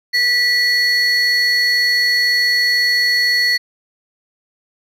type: tone pair together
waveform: triangle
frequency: 1956 / 4391 Hz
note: B6 / C#8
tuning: -17 / -17 cents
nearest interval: octave + major second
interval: 1400 cents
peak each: -12 / -14 dBFS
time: 0.13-3.58 s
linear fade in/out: 20 ms
effects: tanh soft clip ceiling -6 dBFS